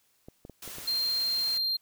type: clicks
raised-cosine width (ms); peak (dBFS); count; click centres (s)
2; -31; 5; 0.285 / 0.451 / 0.497 / 0.677 / 0.784
type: noise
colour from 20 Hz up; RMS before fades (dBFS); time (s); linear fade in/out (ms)
white; -42; 0.62-1.58; 5
type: tone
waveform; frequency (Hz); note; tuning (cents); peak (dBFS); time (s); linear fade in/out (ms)
triangle; 4186; C8; 0; -25; 0.87-1.77; 10
effects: white hiss -69 dBFS RMS until 1.81 s